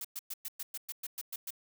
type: noise bursts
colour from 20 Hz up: blue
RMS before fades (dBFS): -39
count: 11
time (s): 0.01-1.506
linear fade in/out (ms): 5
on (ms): 36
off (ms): 110
effects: none